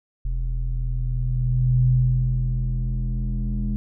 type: tone with low-pass filter sweep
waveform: square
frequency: 41.65 Hz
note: E1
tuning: 19 cents sharp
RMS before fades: -22 dBFS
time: 0.25-3.76 s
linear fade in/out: 0 ms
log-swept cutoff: 89 to 190 Hz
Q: 8.8
effects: none